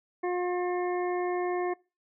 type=harmonic tone; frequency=357.6 Hz; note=F4; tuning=41 cents sharp; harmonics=1 / 2 / 3 / 5 / 6; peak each=-28 / -34 / -38 / -42 / -44 dBFS; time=0.23-1.74 s; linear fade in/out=10 ms; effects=noise-tail reverb RT60 0.3 s tail -24 dB re dry